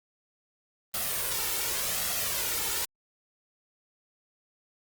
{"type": "noise with flanger", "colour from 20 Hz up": "white", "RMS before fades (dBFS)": -30, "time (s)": [0.94, 2.85], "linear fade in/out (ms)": 2, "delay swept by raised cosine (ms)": [1.5, 2.25], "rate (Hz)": 0.88, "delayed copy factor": 0.55, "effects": ["Opus 32 kbps"]}